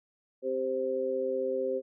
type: harmonic tone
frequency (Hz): 130.81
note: C3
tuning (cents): 0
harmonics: 2 / 3 / 4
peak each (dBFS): -39 / -32 / -30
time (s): 0.42-1.82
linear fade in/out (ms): 50
effects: none